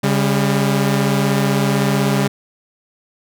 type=tone pair together; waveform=sawtooth; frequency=138.77 / 200.2 Hz; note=C#3 / G3; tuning=+2 / +37 cents; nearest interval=tritone; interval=635 cents; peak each=-13 dBFS; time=0.03-2.28 s; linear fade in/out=10 ms; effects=none